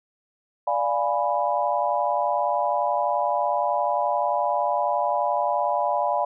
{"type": "chord", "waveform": "sine", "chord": "D diminished seventh", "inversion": "none", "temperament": "equal", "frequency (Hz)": [587.3, 698.5, 830.6, 987.8], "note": ["D5", "F5", "Ab5", "Cb6"], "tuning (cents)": [0, 0, 0, 0], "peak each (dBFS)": -26, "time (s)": [0.67, 6.25], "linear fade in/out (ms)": 5, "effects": []}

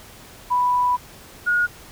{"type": "tone pair in turn", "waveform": "sine", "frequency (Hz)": [987.8, 1441.1], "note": ["B5", "F#6"], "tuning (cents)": [0, -46], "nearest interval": "perfect fifth", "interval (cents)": 654, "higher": "second", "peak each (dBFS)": [-16, -16], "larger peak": "neither", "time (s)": [[0.5, 0.97], [1.46, 1.67]], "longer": "first", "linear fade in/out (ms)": 20, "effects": ["pink hiss -44 dBFS RMS until 1.91 s"]}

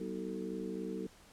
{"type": "harmonic tone with a mistuned harmonic", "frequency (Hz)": 63.5, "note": "B1", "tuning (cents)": 49, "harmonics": [3, 4, 5, 6, 7], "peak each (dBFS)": [-42, -45, -43, -45, -43], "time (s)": [0, 1.07], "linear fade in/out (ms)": 5, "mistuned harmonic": 4, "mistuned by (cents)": -83, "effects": ["pink hiss -60 dBFS RMS until 1.32 s", "low-pass 11000 Hz 12 dB/octave"]}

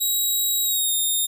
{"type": "tone with pitch glide", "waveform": "5% pulse", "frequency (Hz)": [3839, 3676], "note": ["B7", "A#7"], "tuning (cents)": [-50, -25], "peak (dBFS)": -13, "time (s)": [0, 1.27], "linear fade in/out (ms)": 20, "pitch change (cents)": -75, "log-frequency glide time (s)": [0.64, 0.94], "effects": []}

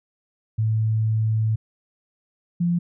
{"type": "tone pair in turn", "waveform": "sine", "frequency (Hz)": [110, 173.11], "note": ["A2", "F3"], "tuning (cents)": [0, -15], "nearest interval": "minor sixth", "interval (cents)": 785, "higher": "second", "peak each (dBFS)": -18, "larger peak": "neither", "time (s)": [[0.58, 1.56], [2.6, 2.79]], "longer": "first", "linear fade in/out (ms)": 10, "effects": []}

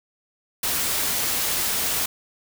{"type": "noise", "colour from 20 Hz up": "white", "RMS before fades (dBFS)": -24, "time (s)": [0.63, 2.06], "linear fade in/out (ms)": 5, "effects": []}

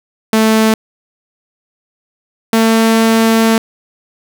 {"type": "tone pair in turn", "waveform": "sawtooth", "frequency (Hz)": [220, 224.8], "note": ["A3", "A3"], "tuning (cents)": [0, 37], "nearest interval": "unison", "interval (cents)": 37, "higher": "second", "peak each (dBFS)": -4, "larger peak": "neither", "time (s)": [[0.33, 0.74], [2.53, 3.58]], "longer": "second", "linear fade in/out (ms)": 2, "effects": []}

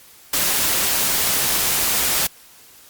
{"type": "noise", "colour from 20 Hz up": "white", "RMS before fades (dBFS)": -19, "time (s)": [0.33, 2.27], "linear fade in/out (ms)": 5, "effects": ["white hiss -47 dBFS RMS until 2.89 s", "Opus 48 kbps"]}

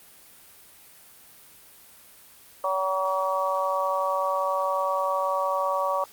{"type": "harmonic tone", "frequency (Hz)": 189.5, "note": "F#3", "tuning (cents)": 42, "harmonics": [3, 4, 5, 6], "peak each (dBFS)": [-27, -33, -29, -27], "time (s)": [2.64, 6.04], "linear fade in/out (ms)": 2, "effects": ["white hiss -51 dBFS RMS until 6.12 s", "Opus 32 kbps"]}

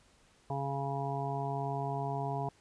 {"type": "harmonic tone", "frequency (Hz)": 138.59, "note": "C#3", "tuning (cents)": 0, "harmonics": [1, 2, 3, 5, 6, 7], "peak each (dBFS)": [-36, -45, -41, -38, -41, -41], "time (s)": [0.5, 2.49], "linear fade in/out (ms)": 2, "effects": ["pink hiss -65 dBFS RMS until 2.6 s", "resampled to 22050 Hz"]}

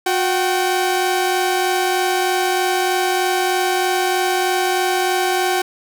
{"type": "tone pair together", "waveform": "sawtooth", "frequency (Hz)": [362.9, 769], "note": ["F#4", "G5"], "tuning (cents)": [-34, -33], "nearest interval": "octave + minor second", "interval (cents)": 1301, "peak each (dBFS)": -15, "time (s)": [0.06, 5.62], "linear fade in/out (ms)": 5, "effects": []}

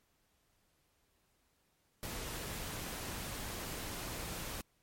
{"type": "noise", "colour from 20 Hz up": "pink", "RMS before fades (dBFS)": -42, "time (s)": [2.03, 4.61], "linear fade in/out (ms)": 0, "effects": ["pink hiss -75 dBFS RMS until 4.82 s", "MP3 64 kbps"]}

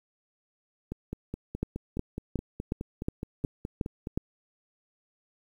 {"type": "two click trains", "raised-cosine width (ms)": 3, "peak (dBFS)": [-15, -21], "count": [8, 16], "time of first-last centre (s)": [[1.63, 4.175], [0.92, 4.071]], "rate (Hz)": [2.75, 4.76], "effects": ["9-bit"]}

